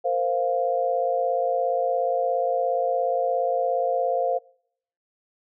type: chord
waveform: sine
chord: Bb suspended second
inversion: none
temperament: equal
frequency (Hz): 466.2 / 523.3 / 698.5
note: Bb4 / C5 / F5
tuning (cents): 0 / 0 / 0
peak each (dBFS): -29 / -24 / -24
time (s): 0.04-4.39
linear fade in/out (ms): 20
effects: noise-tail reverb RT60 0.7 s tail -26 dB re dry